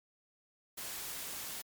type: noise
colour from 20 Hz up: white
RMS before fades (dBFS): -42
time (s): 0.77-1.62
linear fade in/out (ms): 10
effects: MP3 96 kbps